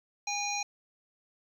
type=harmonic tone; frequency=815 Hz; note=G#5; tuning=33 cents flat; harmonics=1 / 3 / 5 / 7 / 8; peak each=-35 / -35 / -39 / -38 / -40 dBFS; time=0.27-0.63 s; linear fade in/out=5 ms; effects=10-bit